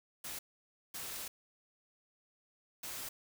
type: noise bursts at uneven times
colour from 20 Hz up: white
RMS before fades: -43 dBFS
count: 3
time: 0.24-0.39 / 0.94-1.28 / 2.83-3.09 s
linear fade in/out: 5 ms
effects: none